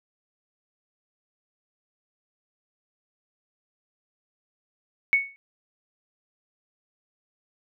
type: tone with exponential decay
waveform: sine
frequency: 2217 Hz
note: C#7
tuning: in tune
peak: -13 dBFS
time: 5.13-5.36 s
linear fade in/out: 0 ms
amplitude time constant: 48 ms
effects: none